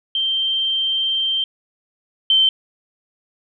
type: tone pair in turn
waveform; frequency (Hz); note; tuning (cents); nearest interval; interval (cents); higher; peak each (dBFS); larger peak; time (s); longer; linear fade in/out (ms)
sine; 3141 / 3107; G7 / G7; +3 / -16; unison; 19; first; -17 / -11; second; 0.15-1.44 / 2.3-2.49; first; 2
effects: none